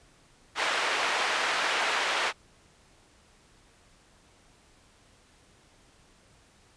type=band-pass noise; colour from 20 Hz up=white; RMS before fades=-28 dBFS; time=0.55-2.33 s; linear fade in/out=50 ms; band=580 to 2300 Hz; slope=12 dB/octave; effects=pink hiss -60 dBFS RMS until 6.76 s + resampled to 22050 Hz